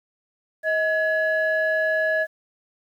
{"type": "tone pair together", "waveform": "sine", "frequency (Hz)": [633.4, 1691], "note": ["D#5", "G#6"], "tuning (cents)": [31, 31], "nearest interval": "octave + perfect fourth", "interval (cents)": 1700, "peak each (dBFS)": -21, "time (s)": [0.63, 2.27], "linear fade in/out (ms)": 50, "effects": ["tanh soft clip ceiling -13 dBFS", "9-bit"]}